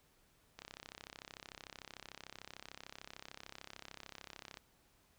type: click train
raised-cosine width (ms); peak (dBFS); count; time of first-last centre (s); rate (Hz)
0.2; -30; 134; 0.59-4.572; 33.4
effects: pink hiss -71 dBFS RMS until 5.18 s